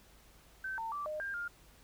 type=tone with pitch steps; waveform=sine; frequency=1543 / 900 / 1165 / 612 / 1598 / 1408 Hz; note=G6 / A5 / D6 / D#5 / G6 / F6; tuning=-28 / +39 / -14 / -29 / +33 / +14 cents; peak=-36 dBFS; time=0.64-1.48 s; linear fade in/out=5 ms; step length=140 ms; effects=added 50 Hz sine -64 dBFS peak until 1.83 s + pink hiss -62 dBFS RMS until 1.83 s